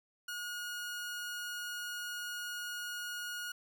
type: tone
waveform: sawtooth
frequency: 1441 Hz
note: F#6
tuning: 46 cents flat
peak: -35 dBFS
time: 0.28-3.52 s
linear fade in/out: 5 ms
effects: none